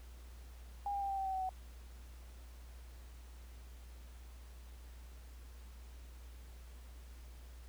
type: tone with pitch steps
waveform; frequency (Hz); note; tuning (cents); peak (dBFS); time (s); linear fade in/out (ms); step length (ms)
sine; 809 / 800.2 / 791.4 / 782.8 / 774.3 / 765.8 / 757.4 / 749.2; G#5 / G5 / G5 / G5 / G5 / G5 / F#5 / F#5; -46 / +35 / +16 / -3 / -22 / -41 / +40 / +21; -35; 0.86-1.492; 2; 79
effects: added 60 Hz sine -50 dBFS peak until 7.68 s + pink hiss -63 dBFS RMS until 7.68 s